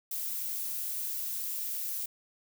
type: noise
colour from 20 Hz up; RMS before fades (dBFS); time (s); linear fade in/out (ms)
violet; -35; 0.11-2.06; 5
effects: none